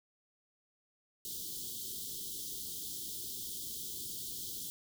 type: band-stop noise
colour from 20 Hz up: white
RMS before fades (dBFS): -42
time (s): 1.25-4.7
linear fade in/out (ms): 0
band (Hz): 440 to 3100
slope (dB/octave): 96
effects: none